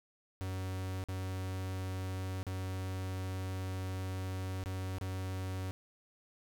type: tone with dropouts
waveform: 45% pulse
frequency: 93.9 Hz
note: F#2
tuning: 26 cents sharp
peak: -36 dBFS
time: 0.41-5.71 s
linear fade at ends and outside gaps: 0 ms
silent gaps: 1.039-1.086 / 2.43-2.467 / 4.638-4.659 / 4.984-5.012 s
effects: none